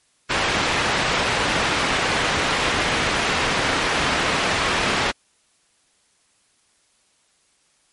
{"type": "low-pass noise", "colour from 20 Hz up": "white", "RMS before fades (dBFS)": -21, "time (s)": [0.29, 5.12], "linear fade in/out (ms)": 20, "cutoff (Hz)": 2500, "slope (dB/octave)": 12, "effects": ["white hiss -62 dBFS RMS until 7.92 s", "MP3 48 kbps"]}